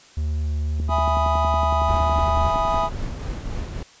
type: tone with vibrato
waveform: triangle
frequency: 75.5 Hz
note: D2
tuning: 48 cents sharp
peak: -19 dBFS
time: 0.17-2.49 s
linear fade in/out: 5 ms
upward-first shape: triangle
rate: 1.8 Hz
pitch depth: 13 cents each way
type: click train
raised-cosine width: 3 ms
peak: -19 dBFS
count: 23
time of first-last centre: 0.8-2.837 s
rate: 10.8 Hz
type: chord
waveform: triangle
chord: E major seventh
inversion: none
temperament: equal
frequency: 659.3 / 830.6 / 987.8 / 1244.5 Hz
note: E5 / G#5 / B5 / D#6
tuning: 0 / 0 / 0 / 0 cents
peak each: -23 dBFS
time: 0.88-2.9 s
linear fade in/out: 50 ms
type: noise with tremolo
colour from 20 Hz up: brown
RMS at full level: -27 dBFS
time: 1.88-3.83 s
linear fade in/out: 5 ms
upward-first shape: triangle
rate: 3.7 Hz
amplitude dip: 35%
effects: white hiss -49 dBFS RMS until 4 s + resampled to 16000 Hz